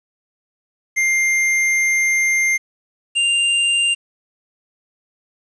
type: tone pair in turn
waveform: square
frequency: 2100 / 2792 Hz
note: C7 / F7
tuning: +6 / -1 cents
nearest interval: perfect fourth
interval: 493 cents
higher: second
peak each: -15 / -15 dBFS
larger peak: neither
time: 0.96-2.58 / 3.15-3.95 s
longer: first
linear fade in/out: 20 ms
effects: resampled to 22050 Hz + 8-bit